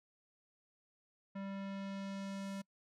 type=tone with low-pass filter sweep; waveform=square; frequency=196 Hz; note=G3; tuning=in tune; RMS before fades=-43 dBFS; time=1.35-2.62 s; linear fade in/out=10 ms; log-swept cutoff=2000 to 11000 Hz; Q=0.83; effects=noise-tail reverb RT60 0.1 s tail -26 dB re dry